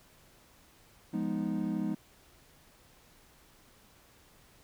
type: chord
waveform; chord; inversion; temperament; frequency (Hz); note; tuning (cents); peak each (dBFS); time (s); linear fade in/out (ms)
triangle; F half-diminished seventh; none; equal; 174.61 / 207.7 / 246.9 / 311.1; F3 / Ab3 / Cb4 / Eb4; 0 / 0 / 0 / 0; -35 / -32 / -35 / -34; 1.13-1.95; 10
effects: pink hiss -61 dBFS RMS until 4.63 s